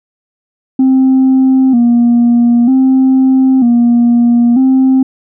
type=tone with vibrato; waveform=sine; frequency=250 Hz; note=B3; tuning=21 cents sharp; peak=-3 dBFS; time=0.79-5.03 s; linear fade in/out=5 ms; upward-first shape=square; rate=0.53 Hz; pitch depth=86 cents each way; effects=tanh soft clip ceiling -3 dBFS